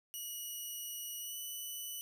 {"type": "tone with pitch glide", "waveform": "5% pulse", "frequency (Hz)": [2915, 2976], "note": ["F#7", "F#7"], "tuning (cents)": [-26, 9], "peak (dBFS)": -33, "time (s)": [0.14, 2.01], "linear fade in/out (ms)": 0, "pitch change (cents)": 35, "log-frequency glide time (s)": [1.2, 1.36], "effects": []}